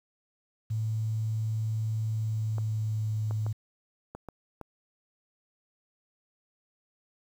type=tone with pitch glide; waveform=sine; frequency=110 to 108.05 Hz; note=A2 to A2; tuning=0 to -31 cents; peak=-27 dBFS; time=0.7-3.53 s; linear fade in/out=10 ms; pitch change=-31 cents; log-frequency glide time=2.08-3.26 s
type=clicks; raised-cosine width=1 ms; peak=-26 dBFS; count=6; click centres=2.583 / 3.31 / 3.465 / 4.15 / 4.287 / 4.613 s
effects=9-bit